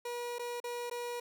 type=tone with dropouts; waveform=30% pulse; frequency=481.6 Hz; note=B4; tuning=44 cents flat; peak=-34 dBFS; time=0.05-1.2 s; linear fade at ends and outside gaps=5 ms; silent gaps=0.385-0.393 / 0.602-0.64 / 0.899-0.911 s; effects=none